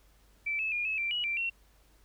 sine tone with pitch steps, 2326 / 2603 / 2423 / 2587 / 2355 / 2918 / 2353 / 2726 Hz, D7 / E7 / D#7 / E7 / D7 / F#7 / D7 / F7, -17 / -22 / -47 / -33 / +4 / -25 / +3 / -43 cents, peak -29 dBFS, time 0.46-1.5 s, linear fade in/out 10 ms, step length 130 ms, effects added 50 Hz sine -61 dBFS peak until 2.04 s + pink hiss -66 dBFS RMS until 2.04 s

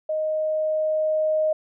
sine tone with level ramp, 622.3 Hz, D#5, in tune, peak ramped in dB -22 to -18 dBFS, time 0.09-1.53 s, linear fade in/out 5 ms, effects none

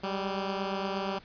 10% pulse beating tone pair, 193.4 / 201.9 Hz, G3 / G#3, -23 / -49 cents, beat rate 8.5 Hz, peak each -23 / -29 dBFS, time 0.03-1.19 s, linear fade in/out 10 ms, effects pink hiss -55 dBFS RMS until 1.24 s + resampled to 11025 Hz

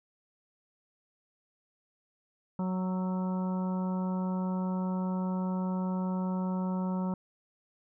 harmonic tone with a mistuned harmonic, 185 Hz, F#3, in tune, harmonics 1 / 2 / 3 / 4 / 5 / 6 / 7, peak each -29 / -44 / -42 / -49 / -41 / -51 / -48 dBFS, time 2.59-7.14 s, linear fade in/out 2 ms, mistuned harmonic 7, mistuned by +27 cents, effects none

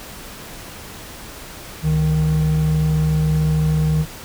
triangle tone pair together, 69.29 / 155.56 Hz, C#2 / D#3, 0 / 0 cents, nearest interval octave + major second, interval 1400 cents, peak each -21 / -13 dBFS, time 1.82-4.06 s, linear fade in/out 50 ms, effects pink hiss -36 dBFS RMS until 4.24 s

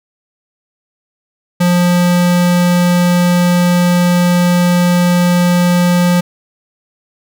square tone, 176.6 Hz, F3, 20 cents sharp, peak -9 dBFS, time 1.6-6.21 s, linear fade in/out 10 ms, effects none

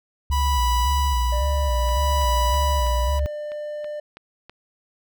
sine tone with vibrato, 65 Hz, C2, 11 cents flat, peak -19 dBFS, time 0.3-3.26 s, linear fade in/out 0 ms, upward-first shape square, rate 1.8 Hz, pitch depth 130 cents each way
45% pulse tone with tremolo, 984 Hz, B5, 7 cents flat, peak -21 dBFS, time 0.31-3.2 s, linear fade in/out 20 ms, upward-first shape sine, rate 0.6 Hz, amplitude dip 55%
triangle tone, 597 Hz, D5, 28 cents sharp, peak -26 dBFS, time 1.32-4 s, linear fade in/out 5 ms
click train, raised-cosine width 0.3 ms, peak -26 dBFS, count 9, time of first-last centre 1.89-4.496 s, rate 3.07 Hz
effects none

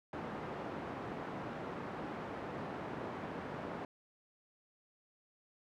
pink band-pass noise, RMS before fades -43 dBFS, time 0.13-3.85 s, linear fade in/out 2 ms, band 170 to 1300 Hz, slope 12 dB/octave, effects none

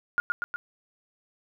sine tone with echo, 1419 Hz, F6, 27 cents sharp, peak -20 dBFS, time 0.18-0.2 s, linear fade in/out 0 ms, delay 120 ms, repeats 3, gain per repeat -3 dB, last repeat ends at 0.56 s, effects none

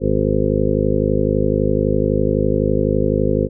harmonic tone, 51.91 Hz, G#1, in tune, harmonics 1 / 2 / 3 / 4 / 5 / 7 / 8 / 9 / 10, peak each -23 / -23 / -23 / -23 / -23 / -23 / -23 / -23 / -23 dBFS, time 0-3.49 s, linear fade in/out 50 ms, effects none

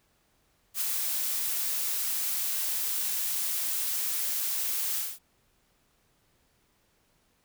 blue noise with ADSR envelope, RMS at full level -28 dBFS, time 0.74-5.19 s, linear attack 70 ms, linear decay 10 ms, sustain -2 dB, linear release 210 ms, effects pink hiss -69 dBFS RMS until 7.44 s

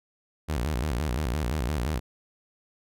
sawtooth tone with vibrato, 67.6 Hz, C#2, 43 cents flat, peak -22 dBFS, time 0.48-2 s, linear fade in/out 20 ms, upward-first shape square, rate 5.8 Hz, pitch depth 230 cents each way, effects none

